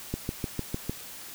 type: click train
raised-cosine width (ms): 3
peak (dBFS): -16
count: 6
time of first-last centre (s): 0.14-0.895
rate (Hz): 6.62
effects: white hiss -43 dBFS RMS until 1.34 s